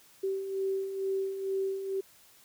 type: beating tone pair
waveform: sine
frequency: 384.8 / 387 Hz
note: G4 / G4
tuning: -32 / -22 cents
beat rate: 2.2 Hz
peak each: -38 / -30 dBFS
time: 0.23-2.01 s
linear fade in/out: 10 ms
effects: white hiss -59 dBFS RMS until 2.44 s